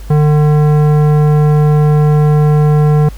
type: tone with tanh clipping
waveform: sine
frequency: 150 Hz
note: D3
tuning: 37 cents sharp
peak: -8 dBFS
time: 0.1-3.09 s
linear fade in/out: 5 ms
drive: 15 dB
effects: added 50 Hz sine -25 dBFS peak until 3.17 s + pink hiss -40 dBFS RMS until 3.17 s